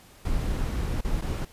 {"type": "noise with dropouts", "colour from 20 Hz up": "brown", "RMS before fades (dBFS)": -27, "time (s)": [0.25, 1.45], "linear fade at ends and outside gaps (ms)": 5, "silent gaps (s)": [[1.01, 1.046], [1.212, 1.22]], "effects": ["pink hiss -53 dBFS RMS until 1.52 s", "resampled to 32000 Hz"]}